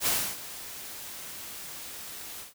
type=noise with ADSR envelope; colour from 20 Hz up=white; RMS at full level=-25 dBFS; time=0-2.54 s; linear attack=68 ms; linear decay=290 ms; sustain=-16 dB; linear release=140 ms; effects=none